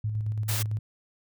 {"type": "tone with tremolo", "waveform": "sine", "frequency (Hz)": 107.2, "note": "A2", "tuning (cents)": -45, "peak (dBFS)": -25, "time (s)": [0.04, 0.79], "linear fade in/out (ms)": 5, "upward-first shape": "square", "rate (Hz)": 8.9, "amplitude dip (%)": 35}
{"type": "noise", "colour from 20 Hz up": "white", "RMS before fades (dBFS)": -31, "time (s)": [0.48, 0.63], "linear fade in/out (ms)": 10}
{"effects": []}